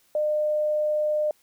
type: tone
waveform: sine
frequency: 605 Hz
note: D#5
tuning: 49 cents flat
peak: -21 dBFS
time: 0.15-1.31 s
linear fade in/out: 2 ms
effects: white hiss -63 dBFS RMS until 1.42 s